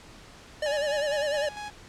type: tone with vibrato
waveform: square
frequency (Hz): 587.3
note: D5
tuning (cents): 0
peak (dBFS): -26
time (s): 0.62-1.49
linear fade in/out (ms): 5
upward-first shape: sine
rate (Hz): 10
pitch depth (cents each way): 79
type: tone with tremolo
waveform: sawtooth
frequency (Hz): 834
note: G#5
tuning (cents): +7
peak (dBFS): -31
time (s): 0.66-1.7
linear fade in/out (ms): 0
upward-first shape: square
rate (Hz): 4.4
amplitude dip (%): 55
effects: pink hiss -49 dBFS RMS until 1.88 s + low-pass 7000 Hz 12 dB/octave